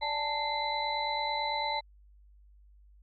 sine tone cluster, 583 / 841 / 890 / 2080 / 3993 Hz, D5 / G#5 / A5 / C7 / B7, -13 / +22 / +20 / -11 / +18 cents, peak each -39 / -40 / -32 / -37 / -36 dBFS, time 0.01-1.81 s, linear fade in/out 20 ms, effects added 50 Hz sine -55 dBFS peak until 3.02 s

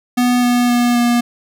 square tone with pitch steps, 246.2 / 243.9 / 241.7 / 239.5 Hz, B3 / B3 / B3 / A#3, -5 / -21 / -37 / +47 cents, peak -12 dBFS, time 0.17-1.21 s, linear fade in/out 10 ms, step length 260 ms, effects none

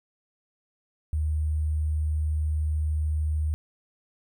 sine tone with sample-and-hold, 76.7 Hz, D#2, 24 cents flat, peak -23 dBFS, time 1.13-3.54 s, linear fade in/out 0 ms, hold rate 8820 Hz, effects none

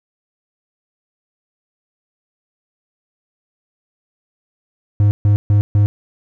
triangle tone bursts, 103 Hz, G#2, 14 cents flat, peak -7 dBFS, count 4, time 5-5.86 s, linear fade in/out 0 ms, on 110 ms, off 140 ms, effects none

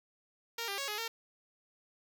5% pulse tone with pitch steps, 463.8 / 397.9 / 553 / 420 / 457 Hz, A#4 / G4 / C#5 / G#4 / A#4, -9 / +26 / -4 / +19 / -34 cents, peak -24 dBFS, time 0.58-1.08 s, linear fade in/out 5 ms, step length 100 ms, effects none

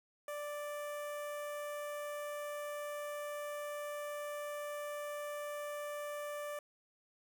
sawtooth tone with notch filter, 587.3 Hz, D5, in tune, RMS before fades -42 dBFS, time 0.28-6.59 s, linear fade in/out 2 ms, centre 4300 Hz, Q 0.79, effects none

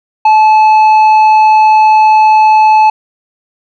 sine tone with tanh clipping, 865 Hz, A5, 30 cents flat, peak -4 dBFS, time 0.25-2.9 s, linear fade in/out 5 ms, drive 6 dB, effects none

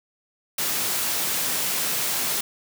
white high-pass noise, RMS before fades -25 dBFS, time 0.58-2.41 s, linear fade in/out 5 ms, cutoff 110 Hz, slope 24 dB/octave, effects none

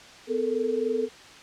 sine tone cluster, 251.4 / 434.4 / 457.8 Hz, B3 / A4 / A#4, +31 / -22 / -31 cents, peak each -32 / -26 / -28 dBFS, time 0.27-1.09 s, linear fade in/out 50 ms, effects white hiss -47 dBFS RMS until 1.42 s + low-pass 5000 Hz 12 dB/octave

